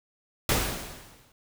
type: noise with exponential decay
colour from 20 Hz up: pink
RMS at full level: -22 dBFS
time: 0.49-1.32 s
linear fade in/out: 2 ms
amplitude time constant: 180 ms
effects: none